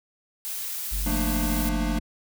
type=noise; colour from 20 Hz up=blue; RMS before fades=-32 dBFS; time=0.45-1.69 s; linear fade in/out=0 ms
type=tone; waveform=triangle; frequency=48.19 Hz; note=G1; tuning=29 cents flat; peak=-24 dBFS; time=0.91-2 s; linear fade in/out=20 ms
type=chord; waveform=square; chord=Bb major seventh; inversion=second; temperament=equal with one note detuned; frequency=174.61 / 220 / 233.1 / 298.8 Hz; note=F3 / A3 / Bb3 / D4; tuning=0 / 0 / 0 / +30 cents; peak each=-33 / -32 / -33 / -31 dBFS; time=1.06-1.99 s; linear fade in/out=5 ms
effects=none